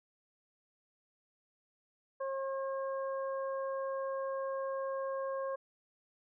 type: harmonic tone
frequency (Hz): 539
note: C#5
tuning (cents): -49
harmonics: 1 / 2 / 3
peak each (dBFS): -35 / -41 / -51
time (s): 2.2-5.56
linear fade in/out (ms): 10
effects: none